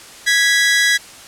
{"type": "tone pair together", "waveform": "sawtooth", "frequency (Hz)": [1661.2, 1965.6], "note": ["G#6", "B6"], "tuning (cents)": [0, -9], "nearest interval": "minor third", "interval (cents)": 291, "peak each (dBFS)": -11, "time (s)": [0.26, 0.98], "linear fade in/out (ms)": 20, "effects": ["white hiss -38 dBFS RMS until 1.27 s", "low-pass 9000 Hz 12 dB/octave"]}